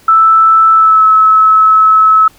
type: tone with pitch glide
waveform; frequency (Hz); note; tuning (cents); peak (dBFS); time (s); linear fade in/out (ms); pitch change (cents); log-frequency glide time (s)
sine; 1318.5 to 1295.8; E6 to E6; 0 to -30; -3; 0.08-2.28; 5; -30; 0.73-1.05
effects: pink hiss -44 dBFS RMS until 2.38 s